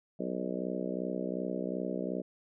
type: harmonic tone with a mistuned harmonic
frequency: 62.7 Hz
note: B1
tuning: 27 cents sharp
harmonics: 3 / 4 / 5 / 6 / 7 / 8 / 9 / 10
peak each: -38 / -39 / -40 / -41 / -41 / -42 / -43 / -43 dBFS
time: 0.19-2.22 s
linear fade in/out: 10 ms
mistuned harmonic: 10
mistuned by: -17 cents
effects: none